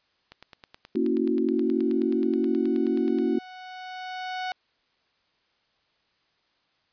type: click train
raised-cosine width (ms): 0.2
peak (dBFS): -26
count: 28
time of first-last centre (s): 0.32-3.186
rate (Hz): 9.42
type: chord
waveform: sine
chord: F# dominant seventh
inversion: first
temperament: equal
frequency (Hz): 233.1 / 277.2 / 329.6 / 370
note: A#3 / C#4 / E4 / F#4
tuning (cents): 0 / 0 / 0 / 0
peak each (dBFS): -27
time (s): 0.95-3.39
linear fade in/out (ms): 5
type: tone with exponential growth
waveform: sawtooth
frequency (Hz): 740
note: F#5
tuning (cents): 0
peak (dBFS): -24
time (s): 1.48-4.52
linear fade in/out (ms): 1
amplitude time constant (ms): 660
effects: white hiss -69 dBFS RMS until 6.92 s + resampled to 11025 Hz